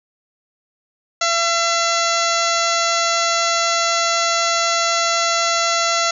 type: harmonic tone with a mistuned harmonic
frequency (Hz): 676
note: E5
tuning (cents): +43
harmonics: 1 / 2 / 3 / 4 / 5 / 6 / 7 / 8 / 9 / 10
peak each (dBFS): -22 / -20 / -25 / -28 / -29 / -25 / -29 / -29 / -27 / -27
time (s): 1.21-6.11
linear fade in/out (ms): 5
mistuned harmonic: 7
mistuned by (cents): -66
effects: none